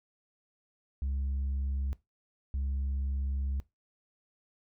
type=tone pair in turn; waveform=sine; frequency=68 / 68 Hz; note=C#2 / C#2; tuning=-33 / -33 cents; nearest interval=unison; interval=0 cents; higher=neither; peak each=-27 dBFS; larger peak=neither; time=1.02-1.93 / 2.54-3.6 s; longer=second; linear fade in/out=0 ms; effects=noise-tail reverb RT60 0.2 s tail -21 dB re dry + tanh soft clip ceiling -28 dBFS